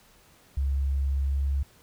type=tone with pitch glide; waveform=sine; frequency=68.6 to 69.24 Hz; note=C#2 to C#2; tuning=-17 to -1 cents; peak=-23 dBFS; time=0.57-1.63 s; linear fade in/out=5 ms; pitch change=+16 cents; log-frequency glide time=1.21-1.46 s; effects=pink hiss -58 dBFS RMS until 1.82 s